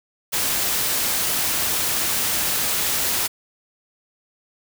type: noise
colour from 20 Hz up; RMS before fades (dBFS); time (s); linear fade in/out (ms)
white; -22; 0.32-3.28; 20
effects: none